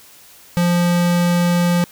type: tone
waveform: square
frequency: 174.61 Hz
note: F3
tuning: in tune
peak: -14 dBFS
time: 0.57-1.84 s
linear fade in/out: 0 ms
effects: white hiss -45 dBFS RMS until 1.91 s